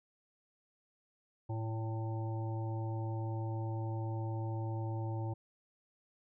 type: harmonic tone with a mistuned harmonic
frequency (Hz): 111.9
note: A2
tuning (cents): +30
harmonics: 1 / 3 / 5 / 7 / 8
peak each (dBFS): -35 / -44 / -49 / -49 / -49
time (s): 1.49-5.34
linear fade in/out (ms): 10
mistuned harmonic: 1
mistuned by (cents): -18
effects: none